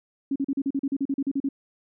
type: tone bursts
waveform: sine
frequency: 275.1 Hz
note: C#4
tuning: 13 cents flat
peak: -22 dBFS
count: 14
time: 0.31-1.489 s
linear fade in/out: 5 ms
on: 48 ms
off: 39 ms
effects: none